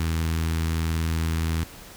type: tone with notch filter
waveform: sawtooth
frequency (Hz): 81.3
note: E2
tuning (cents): -23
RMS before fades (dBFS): -25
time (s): 0-1.64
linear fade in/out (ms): 5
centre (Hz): 600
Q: 0.74
effects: pink hiss -44 dBFS RMS until 1.96 s